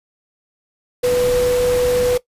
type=tone in noise; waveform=sine; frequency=493.9 Hz; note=B4; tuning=in tune; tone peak=-13 dBFS; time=1.03-2.18 s; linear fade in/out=10 ms; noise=pink; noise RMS=-26 dBFS; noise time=1.03-2.18 s; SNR=+10 dB; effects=noise-tail reverb RT60 0.1 s tail -18 dB re dry + resampled to 32000 Hz